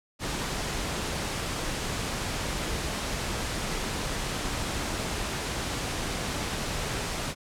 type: noise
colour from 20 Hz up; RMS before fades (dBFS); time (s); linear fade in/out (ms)
pink; -31; 0.19-7.35; 50
effects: low-pass 9000 Hz 12 dB/octave